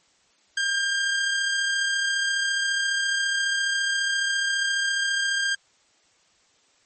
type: tone with amplitude modulation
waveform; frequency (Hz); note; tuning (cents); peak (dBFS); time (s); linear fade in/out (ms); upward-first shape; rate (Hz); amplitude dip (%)
sawtooth; 1600; G6; +35; -17; 0.57-5.55; 5; sine; 34.6; 30
effects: white hiss -62 dBFS RMS until 6.85 s + MP3 32 kbps